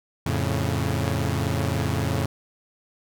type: chord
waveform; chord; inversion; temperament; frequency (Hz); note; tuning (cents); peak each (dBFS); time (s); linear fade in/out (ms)
sawtooth; F augmented; none; equal with one note detuned; 87.31 / 110.51 / 138.59; F2 / A2 / C#3; 0 / +8 / 0; -23; 0.26-2.26; 5
effects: none